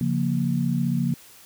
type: chord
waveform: sine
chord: Bb minor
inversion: first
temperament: just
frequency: 139.85 / 174.81 / 233.1 Hz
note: Db3 / F3 / Bb3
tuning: +16 / +2 / 0 cents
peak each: -25 dBFS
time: 0.01-1.14 s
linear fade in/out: 2 ms
effects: white hiss -49 dBFS RMS until 1.45 s